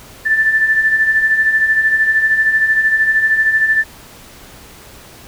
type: beating tone pair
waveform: sine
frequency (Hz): 1754 / 1767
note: A6 / A6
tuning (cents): -6 / +7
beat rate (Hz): 13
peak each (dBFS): -19 / -11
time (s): 0.25-3.84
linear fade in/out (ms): 20
effects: pink hiss -39 dBFS RMS until 5.27 s